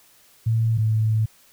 sine tone pair in turn, 113 / 109.72 Hz, A2 / A2, +47 / -4 cents, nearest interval minor second, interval 51 cents, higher first, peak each -17 dBFS, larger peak neither, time 0.46-0.78 / 0.78-1.26 s, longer second, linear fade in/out 10 ms, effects white hiss -55 dBFS RMS until 1.52 s

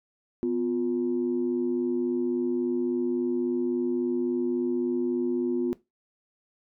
sine tone pair together, 250.2 / 353.8 Hz, B3 / F4, +23 / +23 cents, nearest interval tritone, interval 600 cents, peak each -27 / -25 dBFS, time 0.43-5.73 s, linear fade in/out 0 ms, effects noise-tail reverb RT60 0.2 s tail -18 dB re dry + tanh soft clip ceiling -17 dBFS

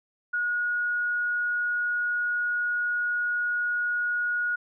sine tone, 1448 Hz, F#6, 38 cents flat, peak -24 dBFS, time 0.33-4.56 s, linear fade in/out 10 ms, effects none

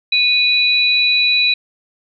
sine tone pair together, 2481 / 3938 Hz, D#7 / B7, -6 / -6 cents, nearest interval minor sixth, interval 800 cents, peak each -14 dBFS, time 0.12-1.54 s, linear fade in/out 5 ms, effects none

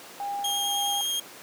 sine tone with tremolo, 806 Hz, G5, 48 cents sharp, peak -28 dBFS, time 0.2-1.01 s, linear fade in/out 0 ms, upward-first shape sine, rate 1.9 Hz, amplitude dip 35%
sawtooth tone with vibrato, 3233 Hz, G#7, 47 cents flat, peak -23 dBFS, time 0.44-1.2 s, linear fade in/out 5 ms, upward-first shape triangle, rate 9.6 Hz, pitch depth 11 cents each way
effects pink hiss -44 dBFS RMS until 1.42 s + high-pass 300 Hz 12 dB/octave

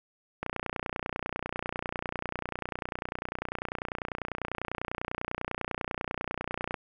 click train, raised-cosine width 0.5 ms, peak -17 dBFS, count 191, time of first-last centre 0.43-6.742 s, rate 30.1 Hz, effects none

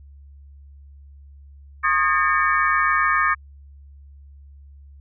sine tone cluster, 1084 / 1231 / 1624 / 1804 / 2254 Hz, C#6 / D#6 / G#6 / A6 / C#7, -39 / -19 / -39 / +43 / +28 cents, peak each -24 / -20 / -24 / -22 / -27 dBFS, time 1.83-3.35 s, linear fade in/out 20 ms, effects added 70 Hz sine -42 dBFS peak until 5 s

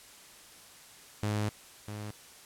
sawtooth tone pair in turn, 105.2 / 105.2 Hz, G#2 / G#2, +23 / +23 cents, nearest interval unison, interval 0 cents, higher neither, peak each -25 / -34 dBFS, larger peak first, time 1.23-1.49 / 1.88-2.11 s, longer first, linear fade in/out 0 ms, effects white hiss -53 dBFS RMS until 2.45 s + low-pass 11000 Hz 12 dB/octave

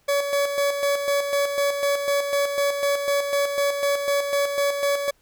40% pulse tone with tremolo, 566 Hz, C#5, 36 cents sharp, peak -18 dBFS, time 0.08-5.11 s, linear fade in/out 10 ms, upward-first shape square, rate 4 Hz, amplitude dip 50%, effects pink hiss -63 dBFS RMS until 5.21 s

